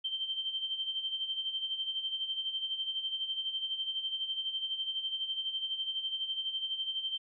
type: tone with tremolo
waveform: sine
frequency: 3127 Hz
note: G7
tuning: 5 cents flat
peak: -30 dBFS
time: 0.04-7.18 s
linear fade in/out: 10 ms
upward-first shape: sine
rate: 12 Hz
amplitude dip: 65%
effects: none